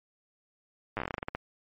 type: slowing click train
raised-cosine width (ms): 0.5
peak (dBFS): -17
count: 14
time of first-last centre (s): 0.97-1.35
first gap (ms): 9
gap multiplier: 1.18
effects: MP3 32 kbps